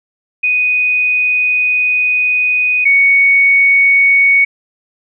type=tone pair in turn; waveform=sine; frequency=2489 / 2228 Hz; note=D#7 / C#7; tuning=0 / +8 cents; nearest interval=major second; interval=192 cents; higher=first; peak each=-10 / -6 dBFS; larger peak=second; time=0.43-2.85 / 2.85-4.45 s; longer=first; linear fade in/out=10 ms; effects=none